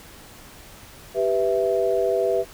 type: chord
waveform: sine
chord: E minor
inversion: first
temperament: equal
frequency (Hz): 392 / 493.9 / 659.3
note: G4 / B4 / E5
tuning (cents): 0 / 0 / 0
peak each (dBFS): -23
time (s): 1.14-2.45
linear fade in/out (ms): 50
effects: pink hiss -45 dBFS RMS until 2.53 s